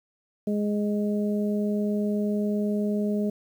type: harmonic tone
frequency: 207.7 Hz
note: G#3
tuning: in tune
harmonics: 1 / 2 / 3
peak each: -24 / -30 / -34 dBFS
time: 0.47-3.3 s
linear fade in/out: 5 ms
effects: 9-bit